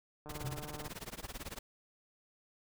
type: click train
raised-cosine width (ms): 1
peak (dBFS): -35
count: 94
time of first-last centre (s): 0.26-0.88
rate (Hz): 150
type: noise with tremolo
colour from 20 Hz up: pink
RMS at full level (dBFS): -42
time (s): 0.29-1.59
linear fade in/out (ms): 5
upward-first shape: sine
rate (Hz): 18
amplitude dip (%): 95
type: tone with exponential decay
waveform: triangle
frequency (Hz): 133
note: C3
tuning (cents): +29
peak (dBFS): -33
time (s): 0.44-0.9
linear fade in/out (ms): 5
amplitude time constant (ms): 100
effects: none